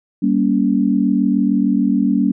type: chord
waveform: sine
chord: G diminished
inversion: none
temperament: just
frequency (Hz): 196 / 235.2 / 282.2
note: G3 / Bb3 / Db4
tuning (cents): 0 / +16 / +31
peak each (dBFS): -17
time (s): 0.22-2.32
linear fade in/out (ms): 10
effects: none

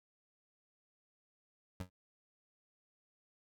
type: tone with exponential decay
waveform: 25% pulse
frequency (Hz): 91.6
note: F#2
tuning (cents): -17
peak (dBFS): -34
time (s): 1.8-1.9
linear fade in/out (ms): 5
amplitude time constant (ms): 21
effects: none

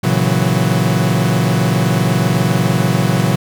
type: chord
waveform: 40% pulse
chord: F# dominant seventh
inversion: first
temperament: equal with one note detuned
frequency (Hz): 116.54 / 137.08 / 164.81 / 185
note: A#2 / C#3 / E3 / F#3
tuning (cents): 0 / -19 / 0 / 0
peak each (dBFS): -17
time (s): 0.03-3.36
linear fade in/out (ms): 10
effects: none

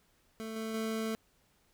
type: tone with level steps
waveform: 25% pulse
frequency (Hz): 221.6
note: A3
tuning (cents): +13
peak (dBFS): -35 / -32 / -29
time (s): 0.4-1.15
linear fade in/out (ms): 0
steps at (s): 0.56 / 0.74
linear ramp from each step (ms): 2
effects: pink hiss -70 dBFS RMS until 1.73 s

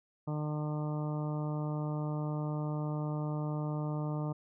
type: harmonic tone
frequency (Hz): 150.8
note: D3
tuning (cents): +46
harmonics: 1 / 2 / 3 / 4 / 5 / 6 / 7 / 8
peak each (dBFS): -33 / -40 / -46 / -44 / -49 / -48 / -51 / -50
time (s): 0.27-4.33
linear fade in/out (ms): 10
effects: none

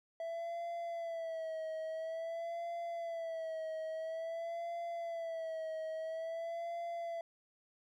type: tone with vibrato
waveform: triangle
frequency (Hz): 659.3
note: E5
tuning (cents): 0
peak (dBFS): -36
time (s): 0.2-7.21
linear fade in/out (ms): 2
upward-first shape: sine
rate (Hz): 0.49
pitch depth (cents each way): 62
effects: none

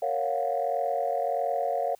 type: chord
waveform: sine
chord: Gb major seventh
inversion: first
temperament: equal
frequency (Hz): 466.2 / 554.4 / 698.5 / 740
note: Bb4 / Db5 / F5 / Gb5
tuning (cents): 0 / 0 / 0 / 0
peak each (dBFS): -33 / -29 / -28 / -32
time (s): 0.02-1.95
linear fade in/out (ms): 5
effects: tanh soft clip ceiling -16 dBFS + white hiss -62 dBFS RMS until 1.99 s

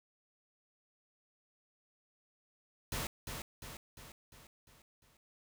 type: noise with echo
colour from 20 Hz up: pink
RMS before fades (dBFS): -38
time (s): 2.92-3.07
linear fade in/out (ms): 2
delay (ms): 350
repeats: 6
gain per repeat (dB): -5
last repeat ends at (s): 5.17
effects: none

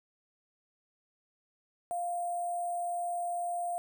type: tone with sample-and-hold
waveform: sine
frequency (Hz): 699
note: F5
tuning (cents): +1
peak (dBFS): -31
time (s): 1.91-3.78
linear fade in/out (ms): 0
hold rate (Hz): 8820
effects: none

